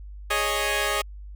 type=chord; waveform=10% pulse; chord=Ab suspended fourth; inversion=none; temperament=equal; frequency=415.3 / 554.4 / 622.3 Hz; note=Ab4 / Db5 / Eb5; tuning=0 / 0 / 0 cents; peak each=-19 dBFS; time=0.3-1.02 s; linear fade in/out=10 ms; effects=added 50 Hz sine -37 dBFS peak until 1.35 s